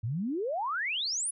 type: exponential sweep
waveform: sine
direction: up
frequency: 102.2 to 10548 Hz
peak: -29 dBFS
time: 0.03-1.31 s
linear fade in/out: 10 ms
effects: none